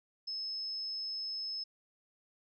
sine tone, 5200 Hz, E8, 24 cents flat, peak -36 dBFS, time 0.27-1.64 s, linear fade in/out 10 ms, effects none

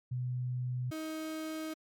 sine / 35% pulse tone pair in turn, 125.1 / 315.2 Hz, B2 / D#4, +23 / +23 cents, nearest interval octave + major third, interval 1600 cents, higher second, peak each -32 / -35 dBFS, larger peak first, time 0.11-0.91 / 0.91-1.74 s, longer second, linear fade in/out 10 ms, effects MP3 96 kbps

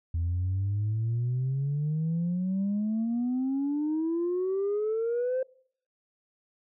sine exponential sweep, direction up, 82.41 to 525 Hz, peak -24 dBFS, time 0.14-5.43 s, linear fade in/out 5 ms, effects noise-tail reverb RT60 0.6 s tail -24 dB re dry + tanh soft clip ceiling -23 dBFS

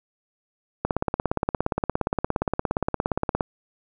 click train, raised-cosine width 1 ms, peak -8 dBFS, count 45, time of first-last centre 0.85-3.408 s, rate 17.2 Hz, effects none

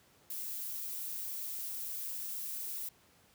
violet noise, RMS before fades -40 dBFS, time 0.3-2.89 s, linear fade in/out 5 ms, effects pink hiss -65 dBFS RMS until 3.34 s + high-pass 80 Hz 12 dB/octave

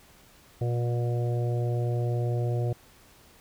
harmonic tone, 120 Hz, B2, 49 cents flat, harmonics 1 / 3 / 4 / 5 / 6, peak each -25 / -35 / -37 / -39 / -41 dBFS, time 0.61-2.73 s, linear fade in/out 5 ms, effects pink hiss -56 dBFS RMS until 3.4 s

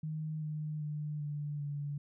sine tone with pitch steps, 155.56 / 152.71 / 149.91 / 147.17 / 144.47 Hz, D#3 / D#3 / D3 / D3 / D3, 0 / -32 / +36 / +4 / -28 cents, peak -35 dBFS, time 0.03-1.98 s, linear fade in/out 5 ms, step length 390 ms, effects none

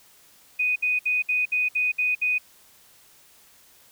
sine tone bursts, 2489 Hz, D#7, in tune, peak -20 dBFS, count 8, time 0.59-2.384 s, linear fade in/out 10 ms, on 170 ms, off 62 ms, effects white hiss -55 dBFS RMS until 3.91 s

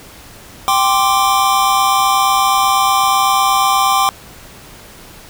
square chord, G suspended fourth, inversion none, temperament equal, 784 / 1046.5 / 1174.7 Hz, G5 / C6 / D6, 0 / 0 / 0 cents, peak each -16 dBFS, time 0.68-4.09 s, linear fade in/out 0 ms, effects pink hiss -38 dBFS RMS until 5.29 s

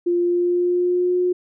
sine tone with pitch glide, 348.9 to 360 Hz, F4 to F#4, -2 to -47 cents, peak -16 dBFS, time 0.06-1.33 s, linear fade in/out 10 ms, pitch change +55 cents, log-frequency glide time 0.17-1.17 s, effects none

